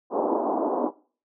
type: band-pass noise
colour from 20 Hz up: pink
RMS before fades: -25 dBFS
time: 0.1-0.91 s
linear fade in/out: 50 ms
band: 250 to 1000 Hz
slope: 48 dB/octave
effects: noise-tail reverb RT60 0.4 s tail -20 dB re dry